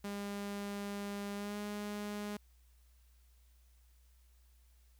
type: tone with pitch glide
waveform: sawtooth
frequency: 202.1 to 206.9 Hz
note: G#3 to G#3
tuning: -47 to -6 cents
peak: -35 dBFS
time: 0.04-2.37 s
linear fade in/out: 5 ms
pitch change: +41 cents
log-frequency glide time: 1.35-1.57 s
effects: added 60 Hz sine -62 dBFS peak until 4.99 s + white hiss -74 dBFS RMS until 4.99 s